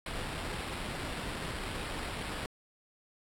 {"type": "noise with sample-and-hold", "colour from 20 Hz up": "pink", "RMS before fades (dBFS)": -38, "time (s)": [0.06, 2.46], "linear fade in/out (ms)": 2, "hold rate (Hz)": 6300, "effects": ["low-pass 12000 Hz 12 dB/octave"]}